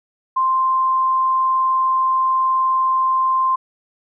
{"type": "tone", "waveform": "sine", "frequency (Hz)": 1046.5, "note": "C6", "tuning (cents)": 0, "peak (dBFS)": -14, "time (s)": [0.36, 3.56], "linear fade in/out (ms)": 10, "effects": []}